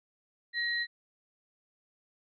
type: tone pair together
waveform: sine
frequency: 1894 / 4039 Hz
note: A#6 / B7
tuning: +27 / +38 cents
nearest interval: octave + minor second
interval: 1311 cents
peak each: -30 / -35 dBFS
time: 0.53-0.87 s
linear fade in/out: 50 ms
effects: none